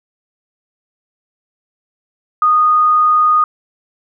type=tone; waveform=sine; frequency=1235 Hz; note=D#6; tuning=13 cents flat; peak=-8 dBFS; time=2.42-3.44 s; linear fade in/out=2 ms; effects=none